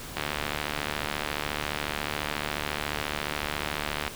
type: click train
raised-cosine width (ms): 0.3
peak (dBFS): -12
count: 291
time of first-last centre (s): 0.17-4.078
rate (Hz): 74.2
effects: pink hiss -40 dBFS RMS until 4.15 s